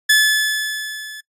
sawtooth tone with level ramp, 1727 Hz, A6, 33 cents flat, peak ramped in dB -5 to -28 dBFS, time 0.09-1.21 s, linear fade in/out 10 ms, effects noise-tail reverb RT60 0.1 s tail -22 dB re dry + resampled to 32000 Hz

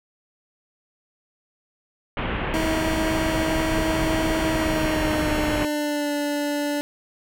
pink low-pass noise, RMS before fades -26 dBFS, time 2.17-5.65 s, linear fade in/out 2 ms, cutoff 3100 Hz, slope 48 dB/octave
25% pulse tone with pitch glide, 319.4 to 291.2 Hz, D#4 to D4, +45 to -15 cents, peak -19 dBFS, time 2.54-6.81 s, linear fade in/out 0 ms, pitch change -160 cents, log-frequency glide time 4.49-6.12 s
click, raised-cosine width 5 ms, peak -19 dBFS, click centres 5.072 s
effects none

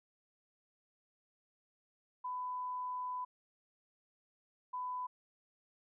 sine tone bursts at uneven times, 1000 Hz, B5, 21 cents sharp, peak -37 dBFS, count 2, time 2.24-3.25 / 4.73-5.07 s, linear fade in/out 10 ms, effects none

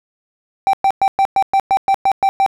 triangle tone bursts, 780 Hz, G5, 9 cents flat, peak -8 dBFS, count 11, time 0.67-2.463 s, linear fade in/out 0 ms, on 63 ms, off 110 ms, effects none

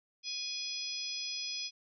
harmonic tone with a mistuned harmonic, 837 Hz, G#5, 13 cents sharp, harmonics 3 / 4 / 5 / 6 / 7, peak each -44 / -44 / -46 / -38 / -46 dBFS, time 0.23-1.71 s, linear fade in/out 50 ms, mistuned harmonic 3, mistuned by -26 cents, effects none

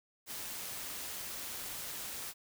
white noise with amplitude modulation, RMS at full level -41 dBFS, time 0.26-2.34 s, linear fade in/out 50 ms, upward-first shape sine, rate 175 Hz, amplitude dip 25%, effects none

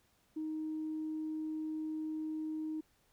sine tone, 312.2 Hz, D#4, 6 cents sharp, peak -35 dBFS, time 0.36-2.81 s, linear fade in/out 10 ms, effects tanh soft clip ceiling -31 dBFS + pink hiss -72 dBFS RMS until 3.12 s

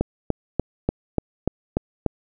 click train, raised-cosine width 2 ms, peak -6 dBFS, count 8, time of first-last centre 0.01-2.063 s, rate 3.41 Hz, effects none

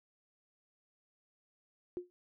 sine tone with exponential decay, 356.7 Hz, F4, 37 cents sharp, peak -32 dBFS, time 1.97-2.1 s, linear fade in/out 0 ms, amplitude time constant 27 ms, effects none

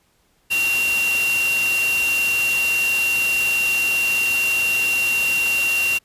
sine tone in noise, 2755 Hz, F7, 24 cents flat, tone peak -17 dBFS, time 0.5-5.99 s, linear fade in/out 20 ms, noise white, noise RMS -27 dBFS, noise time 0.5-5.99 s, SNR +7 dB, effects pink hiss -62 dBFS RMS until 6.04 s + resampled to 32000 Hz

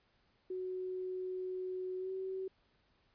sine tone with pitch glide, 370 to 379.1 Hz, F#4 to F#4, 0 to +42 cents, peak -37 dBFS, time 0.5-2.48 s, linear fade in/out 5 ms, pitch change +42 cents, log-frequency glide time 1.98-2.11 s, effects pink hiss -73 dBFS RMS until 3.14 s + resampled to 11025 Hz

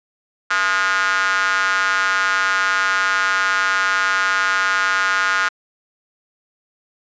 square tone with high-pass filter, 95.6 Hz, G2, 43 cents flat, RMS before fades -18 dBFS, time 0.5-5.49 s, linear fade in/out 10 ms, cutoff 1400 Hz, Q 5.2, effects resampled to 16000 Hz

